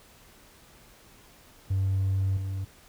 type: tone with level steps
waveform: triangle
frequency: 96.3 Hz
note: G2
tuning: 30 cents flat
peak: -20 / -27 dBFS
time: 1.7-2.65 s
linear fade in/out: 10 ms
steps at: 2.37 s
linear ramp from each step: 2 ms
effects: tanh soft clip ceiling -19 dBFS + pink hiss -55 dBFS RMS until 2.88 s